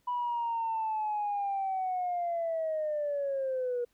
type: linear sweep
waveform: sine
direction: down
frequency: 986 to 478.4 Hz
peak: -28 dBFS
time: 0.07-3.85 s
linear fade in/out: 10 ms
effects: tanh soft clip ceiling -25 dBFS + pink hiss -73 dBFS RMS until 3.93 s